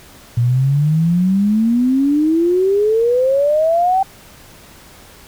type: exponential sweep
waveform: sine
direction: up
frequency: 116.54 to 780 Hz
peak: -11 dBFS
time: 0.37-4.03 s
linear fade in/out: 5 ms
effects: pink hiss -42 dBFS RMS until 5.27 s